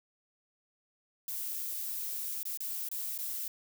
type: noise with dropouts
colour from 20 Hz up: violet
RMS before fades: -37 dBFS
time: 1.28-3.48 s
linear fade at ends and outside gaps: 2 ms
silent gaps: 2.431-2.453 / 2.574-2.604 / 2.888-2.914 / 3.178-3.187 s
effects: none